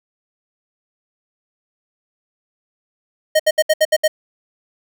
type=tone bursts; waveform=square; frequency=622 Hz; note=D#5; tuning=1 cent flat; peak=-11 dBFS; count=7; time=3.35-4.08 s; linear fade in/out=10 ms; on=46 ms; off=68 ms; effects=none